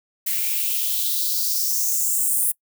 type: noise with high-pass filter sweep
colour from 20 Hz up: violet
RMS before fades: -22 dBFS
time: 0.26-2.52 s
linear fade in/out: 10 ms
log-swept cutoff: 2000 to 10000 Hz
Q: 3.8
effects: noise-tail reverb RT60 0.1 s tail -24 dB re dry